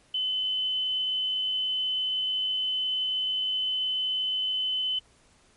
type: tone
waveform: sine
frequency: 3033 Hz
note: F#7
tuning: 42 cents sharp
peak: -25 dBFS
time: 0.14-4.99 s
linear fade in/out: 5 ms
effects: pink hiss -61 dBFS RMS until 5.56 s + MP3 48 kbps